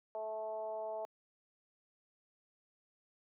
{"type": "tone with frequency modulation", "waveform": "sine", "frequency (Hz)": 653, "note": "E5", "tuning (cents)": -17, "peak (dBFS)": -37, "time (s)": [0.15, 1.05], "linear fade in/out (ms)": 0, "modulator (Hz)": 218, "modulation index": 0.88, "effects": ["high-pass 400 Hz 12 dB/octave"]}